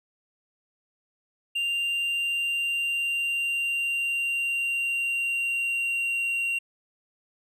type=tone with pitch glide; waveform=triangle; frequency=2786 to 2757 Hz; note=F7 to F7; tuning=-5 to -23 cents; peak=-23 dBFS; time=1.55-6.59 s; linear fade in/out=10 ms; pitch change=-18 cents; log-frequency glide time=1.71-6.44 s; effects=none